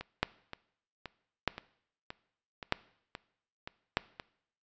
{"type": "two click trains", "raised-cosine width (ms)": 0.3, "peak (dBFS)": [-24, -10], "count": [9, 4], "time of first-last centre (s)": [[0.01, 4.198], [0.23, 3.971]], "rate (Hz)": [1.91, 0.802], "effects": ["noise-tail reverb RT60 0.7 s tail -20 dB re dry", "resampled to 16000 Hz"]}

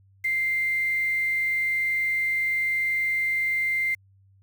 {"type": "tone with quantisation", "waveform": "sine", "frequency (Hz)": 2093, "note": "C7", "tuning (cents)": 0, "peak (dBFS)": -22, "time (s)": [0.24, 3.95], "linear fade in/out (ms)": 10, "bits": 7, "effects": ["added 97 Hz sine -55 dBFS peak until 4.42 s"]}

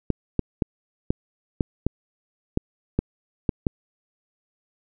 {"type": "clicks", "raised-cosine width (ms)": 3, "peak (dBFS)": -7, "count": 10, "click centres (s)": [0.103, 0.393, 0.622, 1.105, 1.608, 1.866, 2.574, 2.99, 3.492, 3.668], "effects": []}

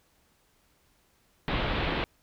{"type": "low-pass noise", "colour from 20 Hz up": "pink", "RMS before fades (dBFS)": -29, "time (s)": [1.48, 2.04], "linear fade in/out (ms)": 0, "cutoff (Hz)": 3900, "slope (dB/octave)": 48, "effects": ["pink hiss -67 dBFS RMS until 2.22 s"]}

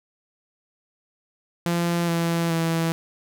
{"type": "tone with pitch steps", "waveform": "sawtooth", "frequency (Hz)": [171.4, 168.07, 164.8], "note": ["F3", "E3", "E3"], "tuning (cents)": [-32, 34, 0], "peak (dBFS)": -17, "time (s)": [1.66, 2.92], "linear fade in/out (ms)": 0, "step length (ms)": 420, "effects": []}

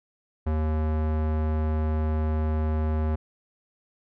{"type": "tone with low-pass filter", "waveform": "square", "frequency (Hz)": 77.78, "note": "D#2", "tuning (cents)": 0, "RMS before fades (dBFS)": -25, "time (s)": [0.46, 3.16], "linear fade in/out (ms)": 10, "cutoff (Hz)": 1200, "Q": 0.72, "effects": []}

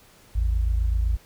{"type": "tone pair together", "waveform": "sine", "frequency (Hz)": [54.67, 82.5], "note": ["A1", "E2"], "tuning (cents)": [-10, 2], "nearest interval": "perfect fifth", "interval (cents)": 712, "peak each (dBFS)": [-20, -28], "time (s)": [0.35, 1.17], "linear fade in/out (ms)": 10, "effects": ["pink hiss -54 dBFS RMS until 1.25 s"]}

